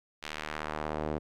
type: tone with band-pass filter sweep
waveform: sawtooth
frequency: 76.6 Hz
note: D#2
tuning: 27 cents flat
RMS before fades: -36 dBFS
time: 0.22-1.19 s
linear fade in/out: 20 ms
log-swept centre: 3100 to 430 Hz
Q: 0.96
effects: none